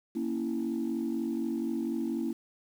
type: chord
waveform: sine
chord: A# diminished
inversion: none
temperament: equal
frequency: 233.1 / 277.2 / 329.6 Hz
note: A#3 / C#4 / E4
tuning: 0 / 0 / 0 cents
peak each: -32 / -34 / -32 dBFS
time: 0.15-2.33 s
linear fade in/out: 10 ms
effects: tanh soft clip ceiling -23 dBFS + 9-bit